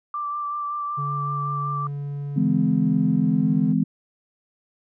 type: tone with vibrato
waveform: sine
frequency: 1174 Hz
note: D6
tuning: 1 cent flat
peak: -25 dBFS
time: 0.14-1.87 s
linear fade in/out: 2 ms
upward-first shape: sine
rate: 5.3 Hz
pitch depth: 16 cents each way
type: tone with pitch glide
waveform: triangle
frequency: 142.7 to 148.76 Hz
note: D3 to D3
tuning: -49 to +23 cents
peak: -25 dBFS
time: 0.97-3.74 s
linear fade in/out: 20 ms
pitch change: +72 cents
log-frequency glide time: 3.14-3.51 s
type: chord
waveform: sine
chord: E augmented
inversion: none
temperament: equal with one note detuned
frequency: 164.81 / 207.7 / 255.5 Hz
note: E3 / G#3 / B#3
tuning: 0 / 0 / -41 cents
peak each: -22 dBFS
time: 2.36-3.84 s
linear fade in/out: 10 ms
effects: none